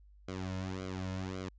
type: tone with flanger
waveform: sawtooth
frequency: 93.6 Hz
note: F#2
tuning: 20 cents sharp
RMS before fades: -39 dBFS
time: 0.28-1.49 s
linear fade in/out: 5 ms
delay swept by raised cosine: 1.1 to 2.6 ms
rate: 1.8 Hz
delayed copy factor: -1
effects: added 50 Hz sine -56 dBFS peak until 1.58 s + resampled to 16000 Hz